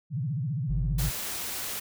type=tone with vibrato; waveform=sine; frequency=138.3 Hz; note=C#3; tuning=4 cents flat; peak=-27 dBFS; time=0.1-1.12 s; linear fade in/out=50 ms; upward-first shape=sine; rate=15 Hz; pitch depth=290 cents each way
type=tone; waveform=triangle; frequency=49 Hz; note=G1; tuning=in tune; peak=-25 dBFS; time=0.69-1.1 s; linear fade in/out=10 ms
type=noise; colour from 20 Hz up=white; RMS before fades=-34 dBFS; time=0.98-1.8 s; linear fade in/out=10 ms
effects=none